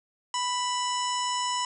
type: harmonic tone with a mistuned harmonic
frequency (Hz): 987.8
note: B5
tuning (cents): 0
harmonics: 1 / 2 / 3 / 4 / 5 / 6 / 7 / 8 / 9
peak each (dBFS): -28 / -39 / -34 / -45 / -36 / -48 / -37 / -40 / -47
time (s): 0.34-1.65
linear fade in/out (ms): 2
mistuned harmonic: 5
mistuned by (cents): +120
effects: none